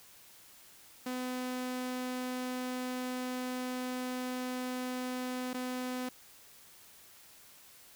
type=tone with dropouts; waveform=sawtooth; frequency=252.5 Hz; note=B3; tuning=39 cents sharp; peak=-31 dBFS; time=1.06-6.09 s; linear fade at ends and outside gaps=5 ms; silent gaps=5.533-5.543 s; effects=white hiss -57 dBFS RMS until 7.95 s